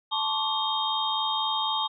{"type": "tone cluster", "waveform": "sine", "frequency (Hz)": [877, 1075, 1159, 3199, 3697], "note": ["A5", "C6", "D6", "G7", "A#7"], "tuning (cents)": [-6, 47, -23, 34, -15], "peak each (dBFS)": [-29, -35, -33, -31, -30], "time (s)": [0.11, 1.88], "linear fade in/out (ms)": 20, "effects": []}